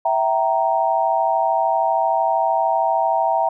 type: chord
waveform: sine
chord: E diminished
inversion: none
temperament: equal with one note detuned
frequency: 659.3 / 772.3 / 932.3 Hz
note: E5 / G5 / Bb5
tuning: 0 / -26 / 0 cents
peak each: -20 dBFS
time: 0.05-3.49 s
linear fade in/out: 5 ms
effects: none